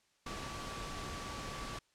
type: tone in noise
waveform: sine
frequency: 1150 Hz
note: D6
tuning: 37 cents flat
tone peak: -47 dBFS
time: 0.26-1.79 s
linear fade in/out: 5 ms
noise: pink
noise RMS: -43 dBFS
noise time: 0.26-1.79 s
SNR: -7 dB
effects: white hiss -73 dBFS RMS until 1.94 s + low-pass 7000 Hz 12 dB/octave